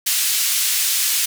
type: band-pass noise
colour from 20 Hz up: white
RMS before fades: -19 dBFS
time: 0.06-1.26 s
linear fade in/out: 10 ms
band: 2400 to 14000 Hz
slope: 12 dB/octave
effects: none